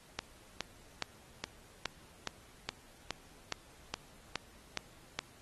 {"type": "click train", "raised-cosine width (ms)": 0.2, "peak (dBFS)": -16, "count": 13, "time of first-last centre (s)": [0.19, 5.19], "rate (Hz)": 2.4, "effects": ["pink hiss -60 dBFS RMS until 5.41 s", "AAC 32 kbps"]}